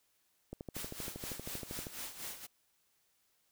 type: click train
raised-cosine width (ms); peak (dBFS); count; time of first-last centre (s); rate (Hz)
2; -29; 18; 0.53-1.869; 12.7
type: noise with tremolo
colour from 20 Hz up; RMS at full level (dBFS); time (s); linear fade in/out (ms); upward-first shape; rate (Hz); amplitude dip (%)
white; -42; 0.74-2.47; 20; sine; 4.1; 70
effects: white hiss -75 dBFS RMS until 3.51 s